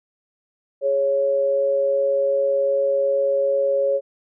sine tone pair together, 414.8 / 553 Hz, G#4 / C#5, -2 / -4 cents, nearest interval perfect fourth, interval 498 cents, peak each -26 / -17 dBFS, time 0.81-4.01 s, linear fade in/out 50 ms, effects none

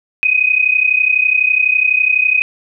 sine tone pair together, 2492 / 2524 Hz, D#7 / D#7, +2 / +24 cents, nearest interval unison, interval 22 cents, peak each -13 dBFS, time 0.23-2.42 s, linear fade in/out 0 ms, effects none

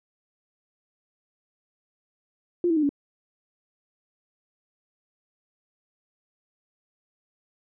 sine tone with pitch steps, 349.6 / 326.2 / 304.3 / 284 Hz, F4 / E4 / D#4 / C#4, +2 / -18 / -38 / +42 cents, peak -19 dBFS, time 2.64-2.892 s, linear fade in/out 2 ms, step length 63 ms, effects none

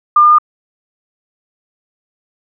sine tone with pitch steps, 1200 / 1207.6 / 1215.3 Hz, D6 / D6 / D#6, +37 / +48 / -41 cents, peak -4 dBFS, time 0.16-0.385 s, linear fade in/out 5 ms, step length 75 ms, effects none

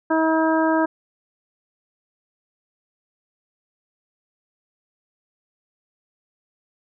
harmonic tone, 320.1 Hz, D#4, 49 cents sharp, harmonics 1 / 2 / 3 / 4 / 5, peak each -19 / -22 / -23 / -29 / -27 dBFS, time 0.1-0.86 s, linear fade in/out 10 ms, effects none

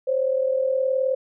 sine tone pair together, 521.8 / 561 Hz, C5 / C#5, -5 / +21 cents, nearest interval minor second, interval 126 cents, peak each -20 / -26 dBFS, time 0.07-1.15 s, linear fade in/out 10 ms, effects none

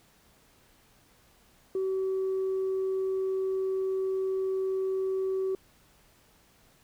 sine tone, 380.7 Hz, F#4, 49 cents sharp, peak -25 dBFS, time 1.75-5.55 s, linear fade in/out 2 ms, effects tanh soft clip ceiling -24 dBFS + pink hiss -62 dBFS RMS until 6.83 s

